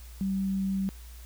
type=tone; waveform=sine; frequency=193.1 Hz; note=G3; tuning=26 cents flat; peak=-26 dBFS; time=0.21-0.89 s; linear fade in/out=0 ms; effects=added 59 Hz sine -43 dBFS peak until 1.25 s + white hiss -54 dBFS RMS until 1.25 s